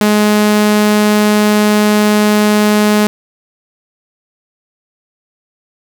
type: tone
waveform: sawtooth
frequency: 210.2 Hz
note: G#3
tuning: 21 cents sharp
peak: -4 dBFS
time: 0.01-3.07 s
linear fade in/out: 0 ms
effects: none